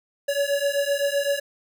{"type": "beating tone pair", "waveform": "square", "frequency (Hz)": [562, 569.8], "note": ["C#5", "C#5"], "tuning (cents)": [24, 48], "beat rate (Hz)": 7.8, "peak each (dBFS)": -25, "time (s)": [0.28, 1.4], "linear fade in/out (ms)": 10, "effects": []}